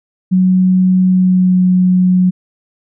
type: tone with pitch glide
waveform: sine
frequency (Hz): 185 to 182.88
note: F#3 to F#3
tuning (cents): 0 to -20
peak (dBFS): -7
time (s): 0.31-2.31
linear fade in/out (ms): 20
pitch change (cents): -20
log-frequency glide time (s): 1.07-1.62
effects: none